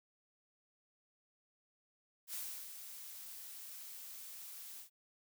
blue noise with ADSR envelope, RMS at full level -42 dBFS, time 2.27-4.9 s, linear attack 69 ms, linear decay 320 ms, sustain -8 dB, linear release 110 ms, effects none

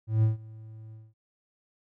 triangle tone with ADSR envelope, 110 Hz, A2, in tune, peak -16 dBFS, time 0.07-1.14 s, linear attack 160 ms, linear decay 140 ms, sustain -24 dB, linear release 210 ms, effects none

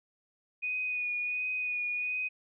sine tone with vibrato, 2476 Hz, D#7, 9 cents flat, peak -30 dBFS, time 0.62-2.29 s, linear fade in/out 20 ms, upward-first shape sine, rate 1.4 Hz, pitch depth 21 cents each way, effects none

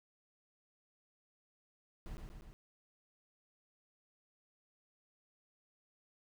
brown noise with echo, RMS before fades -45 dBFS, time 2.06-2.17 s, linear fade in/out 0 ms, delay 120 ms, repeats 3, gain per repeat -3 dB, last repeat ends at 2.53 s, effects none

